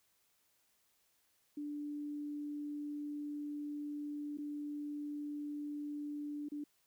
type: tone with dropouts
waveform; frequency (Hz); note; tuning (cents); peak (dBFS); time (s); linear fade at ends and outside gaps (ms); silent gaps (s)
sine; 293.5; D4; -1; -39; 1.57-6.64; 5; 4.374-4.384 / 6.487-6.518
effects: white hiss -75 dBFS RMS until 6.86 s